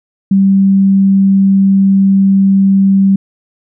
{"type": "tone", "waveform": "sine", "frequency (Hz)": 194.7, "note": "G3", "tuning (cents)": -12, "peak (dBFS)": -5, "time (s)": [0.31, 3.16], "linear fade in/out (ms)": 5, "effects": []}